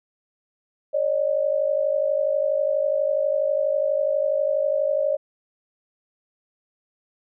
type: tone pair together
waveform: sine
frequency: 554.4 / 606.6 Hz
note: C#5 / D#5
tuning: 0 / -44 cents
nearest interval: major second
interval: 156 cents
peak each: -22 dBFS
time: 0.93-5.17 s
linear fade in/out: 20 ms
effects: none